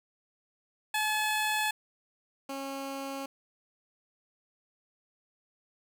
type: tone pair in turn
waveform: 15% pulse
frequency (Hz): 857 / 273.2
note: A5 / C#4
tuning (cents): -46 / -25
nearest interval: octave + minor sixth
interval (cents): 1979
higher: first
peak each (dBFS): -21 / -29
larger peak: first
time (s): 0.94-1.71 / 2.49-3.26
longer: neither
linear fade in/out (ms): 5
effects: none